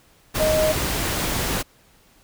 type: tone in noise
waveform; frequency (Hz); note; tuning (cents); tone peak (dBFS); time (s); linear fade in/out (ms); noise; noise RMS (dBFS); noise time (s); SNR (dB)
sine; 622.3; D#5; 0; -17; 0.39-0.73; 20; pink; -24; 0.34-1.63; +4
effects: pink hiss -56 dBFS RMS until 2.23 s